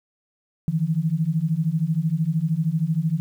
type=beating tone pair; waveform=sine; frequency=153.5 / 166.5 Hz; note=D#3 / E3; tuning=-23 / +18 cents; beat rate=13 Hz; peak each=-23 / -22 dBFS; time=0.68-3.2 s; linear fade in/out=0 ms; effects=9-bit